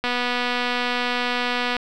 click train, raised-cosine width 0.3 ms, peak -8 dBFS, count 424, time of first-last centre 0.04-1.767 s, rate 245 Hz, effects none

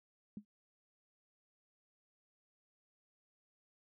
sine tone with exponential decay, 207.7 Hz, G#3, in tune, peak -39 dBFS, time 0.37-0.45 s, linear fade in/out 2 ms, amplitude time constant 16 ms, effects none

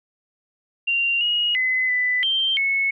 sine tone with pitch steps, 2770 / 2885 / 2029 / 1994 / 3144 / 2198 Hz, F7 / F#7 / B6 / B6 / G7 / C#7, -15 / -44 / +46 / +16 / +4 / -15 cents, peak -18 dBFS, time 0.87-2.91 s, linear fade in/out 10 ms, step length 340 ms, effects none

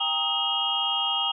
sine tone cluster, 792 / 929 / 1257 / 2861 / 3230 Hz, G5 / A#5 / D#6 / F7 / G#7, +18 / -6 / +17 / +41 / -49 cents, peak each -32 / -33 / -33 / -27 / -27 dBFS, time 0-1.32 s, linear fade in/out 10 ms, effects none

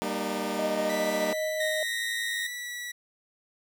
15% pulse chord, Eb major, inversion first, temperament equal with one note detuned, 196 / 233.1 / 304.2 Hz, G3 / Bb3 / Eb4, 0 / 0 / -39 cents, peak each -27 dBFS, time 0.02-1.33 s, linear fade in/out 0 ms
triangle tone with tremolo, 622.3 Hz, D#5, in tune, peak -25 dBFS, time 0.59-1.83 s, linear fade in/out 2 ms, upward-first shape sine, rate 5 Hz, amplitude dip 25%
sawtooth tone with pitch glide, 1975.5 to 1944.9 Hz, B6 to B6, 0 to -27 cents, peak -31 dBFS, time 0.89-2.92 s, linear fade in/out 10 ms, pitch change -27 cents, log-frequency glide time 2.2-2.71 s
30% pulse tone, 1864.7 Hz, A#6, in tune, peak -27 dBFS, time 1.6-2.47 s, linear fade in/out 5 ms
effects none

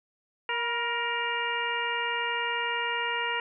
harmonic tone with a mistuned harmonic, 469 Hz, A#4, 11 cents sharp, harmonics 1 / 2 / 3 / 4 / 5 / 6, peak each -37 / -32 / -35 / -33 / -36 / -34 dBFS, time 0.49-3.4 s, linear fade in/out 2 ms, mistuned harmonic 2, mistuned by +44 cents, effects none

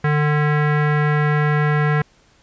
square tone with low-pass filter, 149.4 Hz, D3, 30 cents sharp, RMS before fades -17 dBFS, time 0.04-2.02 s, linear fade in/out 5 ms, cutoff 1800 Hz, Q 3.2, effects pink hiss -55 dBFS RMS until 2.42 s + resampled to 16000 Hz

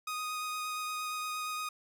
sawtooth tone with vibrato, 1244.5 Hz, D#6, in tune, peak -31 dBFS, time 0.07-1.69 s, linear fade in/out 5 ms, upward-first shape sine, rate 8.6 Hz, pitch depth 10 cents each way, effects none

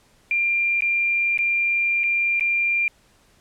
sine tone with dropouts, 2386 Hz, D7, 27 cents sharp, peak -18 dBFS, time 0.31-2.88 s, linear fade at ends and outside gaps 1 ms, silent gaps 0.807-0.821 / 1.375-1.389 / 2.035-2.039 / 2.397-2.408 s, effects pink hiss -58 dBFS RMS until 3.4 s + low-pass 11000 Hz 12 dB/octave

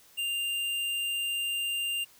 sine tone with hard clipping, 2794 Hz, F7, in tune, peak -30 dBFS, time 0.17-2.05 s, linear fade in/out 20 ms, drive 13 dB, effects white hiss -58 dBFS RMS until 2.19 s

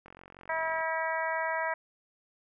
click train, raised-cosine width 0.5 ms, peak -34 dBFS, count 35, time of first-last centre 0.06-0.807 s, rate 45.5 Hz
harmonic tone, 322.8 Hz, E4, 36 cents flat, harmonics 2 / 3 / 4 / 5 / 6 / 7, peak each -34 / -33 / -40 / -36 / -36 / -42 dBFS, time 0.49-1.74 s, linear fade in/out 5 ms
effects none

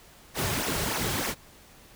pink noise with flanger, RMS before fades -29 dBFS, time 0.34-1.35 s, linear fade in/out 50 ms, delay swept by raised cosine 0.23 to 4.23 ms, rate 3.3 Hz, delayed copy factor -0.8, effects pink hiss -53 dBFS RMS until 1.95 s

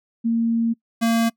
sine / square tone pair in turn, 230 / 229.1 Hz, A#3 / A#3, -23 / -30 cents, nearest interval unison, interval 7 cents, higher first, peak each -17 dBFS, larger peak neither, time 0.24-0.74 / 1.01-1.3 s, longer first, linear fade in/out 20 ms, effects noise-tail reverb RT60 0.1 s tail -24 dB re dry

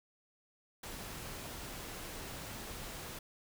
pink noise, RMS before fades -45 dBFS, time 0.83-3.19 s, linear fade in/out 5 ms, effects none

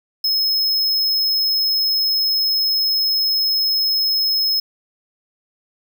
square tone, 5170 Hz, E8, 34 cents flat, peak -16 dBFS, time 0.24-4.6 s, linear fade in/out 5 ms, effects 9-bit

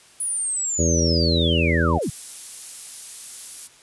sine linear sweep, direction down, 9956 to 89.7 Hz, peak -22 dBFS, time 0.2-2.1 s, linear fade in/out 5 ms
harmonic tone, 83 Hz, E2, 12 cents sharp, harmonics 1 / 2 / 3 / 4 / 5 / 6 / 7, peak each -21 / -24 / -26 / -27 / -28 / -29 / -29 dBFS, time 0.78-1.99 s, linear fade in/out 20 ms
violet noise, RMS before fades -31 dBFS, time 2.01-3.68 s, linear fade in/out 20 ms
effects white hiss -51 dBFS RMS until 3.82 s + resampled to 24000 Hz

